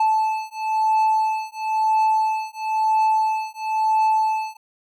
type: beating tone pair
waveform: triangle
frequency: 873 / 873.99 Hz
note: A5 / A5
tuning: -14 / -12 cents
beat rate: 0.99 Hz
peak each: -19 dBFS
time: 0-4.57 s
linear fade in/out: 5 ms
effects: none